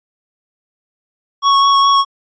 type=tone with vibrato; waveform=square; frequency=1108.7 Hz; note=C#6; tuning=in tune; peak=-9 dBFS; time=1.42-2.05 s; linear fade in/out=50 ms; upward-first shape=sine; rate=4.8 Hz; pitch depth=10 cents each way; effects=resampled to 16000 Hz